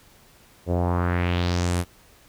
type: tone with low-pass filter sweep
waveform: sawtooth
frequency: 88 Hz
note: F2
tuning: 14 cents sharp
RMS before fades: -23 dBFS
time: 0.66-1.85 s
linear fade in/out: 50 ms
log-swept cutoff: 500 to 12000 Hz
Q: 2.5
effects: pink hiss -54 dBFS RMS until 2.28 s